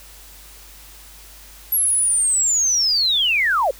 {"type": "linear sweep", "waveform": "sine", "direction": "down", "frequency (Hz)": [11520, 481.1], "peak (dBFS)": -15, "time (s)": [1.72, 3.71], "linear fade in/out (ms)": 5, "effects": ["added 50 Hz sine -45 dBFS peak until 3.79 s", "white hiss -44 dBFS RMS until 3.79 s"]}